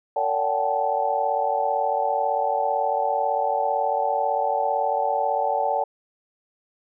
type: tone cluster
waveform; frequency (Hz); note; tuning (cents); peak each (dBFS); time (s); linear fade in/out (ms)
sine; 453.1 / 572 / 736 / 774 / 869; A#4 / D5 / F#5 / G5 / A5; -49 / -46 / -9 / -22 / -22; -31 / -26 / -28 / -25 / -26; 0.16-5.84; 5
effects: none